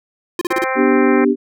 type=tone bursts; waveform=square; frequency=350 Hz; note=F4; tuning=4 cents sharp; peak=-17 dBFS; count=5; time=0.39-0.641 s; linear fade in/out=2 ms; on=23 ms; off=34 ms
type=harmonic tone; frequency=261.6 Hz; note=C4; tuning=in tune; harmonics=2 / 3 / 4 / 5 / 6 / 7 / 8 / 9; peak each=-22 / -24 / -25 / -26 / -27 / -27 / -28 / -29 dBFS; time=0.5-1.25 s; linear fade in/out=10 ms
type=chord; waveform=sine; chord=G major; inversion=first; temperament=equal; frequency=246.9 / 293.7 / 392 Hz; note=B3 / D4 / G4; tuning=0 / 0 / 0 cents; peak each=-15 / -16 / -15 dBFS; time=0.75-1.36 s; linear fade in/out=50 ms
effects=none